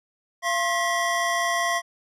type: tone cluster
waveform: square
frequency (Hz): 687 / 1069 / 1936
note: F5 / C6 / B6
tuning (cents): -29 / +37 / -35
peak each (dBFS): -27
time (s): 0.42-1.82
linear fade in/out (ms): 50
effects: low-pass 10000 Hz 12 dB/octave